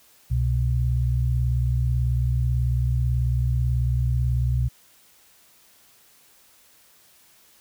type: tone pair together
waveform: sine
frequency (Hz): 65.6 / 123.84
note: C2 / B2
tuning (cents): +5 / +5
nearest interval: major seventh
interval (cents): 1100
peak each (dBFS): -22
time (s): 0.3-4.69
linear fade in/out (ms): 20
effects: white hiss -56 dBFS RMS until 7.6 s